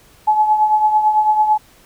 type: tone with tremolo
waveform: sine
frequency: 855 Hz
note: A5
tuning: 50 cents flat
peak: -8 dBFS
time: 0.27-1.58 s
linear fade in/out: 10 ms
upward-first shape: triangle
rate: 9 Hz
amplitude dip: 65%
effects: pink hiss -49 dBFS RMS until 1.85 s